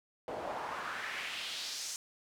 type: noise with band-pass filter sweep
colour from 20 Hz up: pink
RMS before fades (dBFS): -40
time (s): 0.28-1.96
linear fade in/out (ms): 0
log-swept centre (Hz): 560 to 6700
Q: 2
effects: none